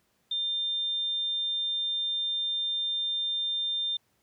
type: tone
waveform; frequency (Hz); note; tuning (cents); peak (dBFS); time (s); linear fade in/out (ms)
sine; 3600; A7; +39; -27; 0.31-3.97; 5
effects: pink hiss -71 dBFS RMS until 4.22 s + high-pass 80 Hz 12 dB/octave